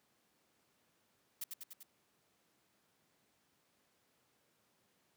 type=noise with echo; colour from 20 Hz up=blue; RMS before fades=-41 dBFS; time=1.41-1.44 s; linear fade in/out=5 ms; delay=98 ms; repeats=4; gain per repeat=-3 dB; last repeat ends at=1.832 s; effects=pink hiss -75 dBFS RMS until 5.16 s + high-pass 150 Hz 12 dB/octave